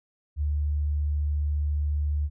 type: tone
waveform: sine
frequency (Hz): 73.8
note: D2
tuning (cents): +9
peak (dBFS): -23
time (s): 0.36-2.3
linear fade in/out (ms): 50
effects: none